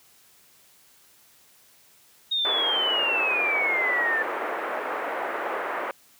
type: exponential sweep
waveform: sine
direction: down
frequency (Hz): 3742 to 1753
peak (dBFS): -22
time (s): 2.31-4.23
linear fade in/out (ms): 10
type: band-pass noise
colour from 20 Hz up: pink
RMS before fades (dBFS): -30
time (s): 2.45-5.91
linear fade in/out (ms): 0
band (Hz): 410 to 1900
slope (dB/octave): 24
effects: white hiss -57 dBFS RMS until 6.19 s + high-pass 60 Hz 12 dB/octave